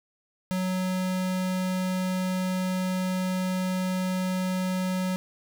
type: tone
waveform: square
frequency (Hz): 185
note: F#3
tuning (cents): 0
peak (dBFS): -26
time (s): 0.51-5.16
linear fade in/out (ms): 0
effects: none